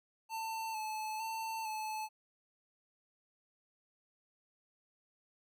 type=tone with vibrato; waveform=square; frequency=880 Hz; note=A5; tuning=in tune; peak=-38 dBFS; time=0.29-2.09 s; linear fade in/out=50 ms; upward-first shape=square; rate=1.1 Hz; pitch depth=27 cents each way; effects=none